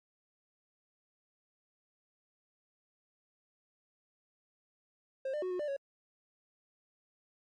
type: tone with pitch steps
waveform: triangle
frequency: 532 / 599 / 368.2 / 362.3 / 593 / 554 Hz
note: C5 / D5 / F#4 / F#4 / D5 / C#5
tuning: +29 / +34 / -8 / -36 / +17 / -1 cents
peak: -31 dBFS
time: 5.25-5.766 s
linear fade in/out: 5 ms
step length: 86 ms
effects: MP3 48 kbps